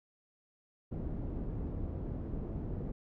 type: low-pass noise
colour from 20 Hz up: pink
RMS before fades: -38 dBFS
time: 0.91-2.92 s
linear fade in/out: 10 ms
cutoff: 340 Hz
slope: 12 dB/octave
effects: none